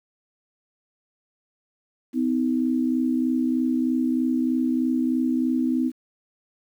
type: tone pair together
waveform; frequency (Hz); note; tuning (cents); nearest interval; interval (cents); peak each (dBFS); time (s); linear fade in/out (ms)
sine; 253.3 / 316.5; B3 / D#4; +44 / +30; major third; 386; -21 / -25; 2.13-5.92; 50
effects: 9-bit